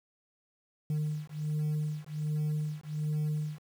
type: beating tone pair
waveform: sine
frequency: 151.2 / 152.5 Hz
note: D#3 / D#3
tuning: -49 / -34 cents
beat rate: 1.3 Hz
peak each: -31 dBFS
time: 0.9-3.59 s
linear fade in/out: 2 ms
effects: tanh soft clip ceiling -27 dBFS + 9-bit